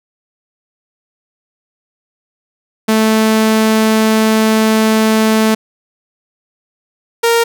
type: tone pair in turn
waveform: sawtooth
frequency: 219.3 / 464.7 Hz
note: A3 / A#4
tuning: -6 / -5 cents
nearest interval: octave + minor second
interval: 1301 cents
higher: second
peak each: -5 dBFS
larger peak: neither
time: 2.88-5.55 / 7.23-7.44 s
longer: first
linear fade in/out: 10 ms
effects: none

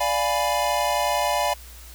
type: chord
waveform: square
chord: D diminished seventh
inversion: none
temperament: equal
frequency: 587.3 / 698.5 / 830.6 / 987.8 Hz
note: D5 / F5 / Ab5 / Cb6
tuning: 0 / 0 / 0 / 0 cents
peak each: -27 dBFS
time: 0-1.54 s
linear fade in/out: 10 ms
effects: added 60 Hz sine -42 dBFS peak until 1.94 s + white hiss -46 dBFS RMS until 1.94 s

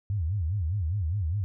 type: tone with vibrato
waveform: sine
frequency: 90.1 Hz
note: F#2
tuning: 45 cents flat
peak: -25 dBFS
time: 0.1-1.44 s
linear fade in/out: 0 ms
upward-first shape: sine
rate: 4.9 Hz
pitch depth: 280 cents each way
effects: none

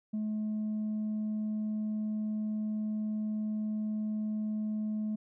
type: tone with tanh clipping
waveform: triangle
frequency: 214.1 Hz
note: A3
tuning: 47 cents flat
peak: -31 dBFS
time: 0.13-5.16 s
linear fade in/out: 10 ms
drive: 6 dB
effects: none

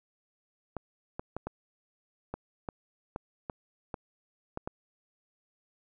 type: clicks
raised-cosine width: 1 ms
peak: -21 dBFS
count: 11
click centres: 0.767 / 1.195 / 1.366 / 1.47 / 2.34 / 2.688 / 3.161 / 3.498 / 3.942 / 4.574 / 4.675 s
effects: none

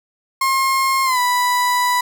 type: tone with pitch glide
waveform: 35% pulse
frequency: 1070 to 986.9 Hz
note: C6 to B5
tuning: +38 to -2 cents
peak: -13 dBFS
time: 0.41-2.01 s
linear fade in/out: 5 ms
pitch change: -140 cents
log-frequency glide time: 1.04-1.19 s
effects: none

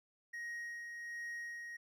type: tone with tremolo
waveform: triangle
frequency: 1881 Hz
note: A#6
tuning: 15 cents sharp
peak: -39 dBFS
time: 0.33-1.77 s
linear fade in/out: 10 ms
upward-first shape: sine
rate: 1.3 Hz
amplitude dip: 35%
effects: none

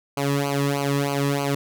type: tone with flanger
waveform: sawtooth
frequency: 140.9 Hz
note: C#3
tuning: 29 cents sharp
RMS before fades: -23 dBFS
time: 0.17-1.55 s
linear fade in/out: 5 ms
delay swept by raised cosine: 0.55 to 1.38 ms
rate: 3.2 Hz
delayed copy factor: -0.95
effects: none

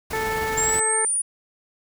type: noise with tremolo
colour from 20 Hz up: pink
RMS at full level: -31 dBFS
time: 0.1-0.8 s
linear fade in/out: 10 ms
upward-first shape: sine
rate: 19 Hz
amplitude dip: 30%
type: harmonic tone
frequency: 440 Hz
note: A4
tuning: in tune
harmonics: 1 / 2 / 3 / 4 / 5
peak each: -27 / -28 / -35 / -30 / -34 dBFS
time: 0.13-1.05 s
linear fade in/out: 2 ms
type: exponential sweep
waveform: sine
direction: up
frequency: 7300 to 9730 Hz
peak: -20 dBFS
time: 0.57-1.22 s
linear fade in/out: 10 ms
effects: none

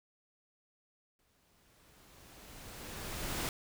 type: noise with exponential growth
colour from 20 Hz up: pink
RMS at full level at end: -35 dBFS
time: 1.19-3.49 s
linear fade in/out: 1 ms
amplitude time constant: 500 ms
effects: none

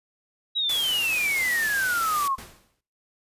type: exponential sweep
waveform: sine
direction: down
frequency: 3900 to 1051 Hz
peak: -22 dBFS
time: 0.55-2.36 s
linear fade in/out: 20 ms
type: noise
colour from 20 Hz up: white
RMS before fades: -32 dBFS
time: 0.69-2.28 s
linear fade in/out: 5 ms
type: noise with exponential decay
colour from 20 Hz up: pink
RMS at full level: -38 dBFS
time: 2.38-2.81 s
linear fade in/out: 5 ms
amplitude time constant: 92 ms
effects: noise-tail reverb RT60 0.5 s tail -20 dB re dry + resampled to 32000 Hz

